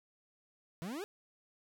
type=exponential sweep; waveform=40% pulse; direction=up; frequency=155.56 to 435.6 Hz; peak=-38 dBFS; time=0.82-1.04 s; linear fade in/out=0 ms; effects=none